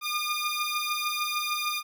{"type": "beating tone pair", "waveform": "15% pulse", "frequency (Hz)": [1209, 1215.6], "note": ["D6", "D#6"], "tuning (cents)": [50, -41], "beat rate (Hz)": 6.6, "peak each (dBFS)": [-23, -26], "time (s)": [0.01, 1.83], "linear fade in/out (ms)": 50, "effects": []}